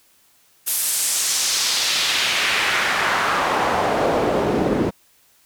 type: noise with band-pass filter sweep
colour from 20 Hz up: pink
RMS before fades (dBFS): -20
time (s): 0.66-4.91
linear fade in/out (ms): 20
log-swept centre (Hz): 12000 to 290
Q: 1.3
effects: white hiss -57 dBFS RMS until 5.45 s